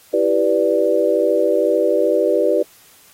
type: chord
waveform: sine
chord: E minor seventh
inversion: none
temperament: equal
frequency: 329.6 / 392 / 493.9 / 587.3 Hz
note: E4 / G4 / B4 / D5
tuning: 0 / 0 / 0 / 0 cents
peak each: -21 / -19 / -18 / -18 dBFS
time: 0.13-2.63 s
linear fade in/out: 10 ms
effects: white hiss -49 dBFS RMS until 3.13 s + AAC 48 kbps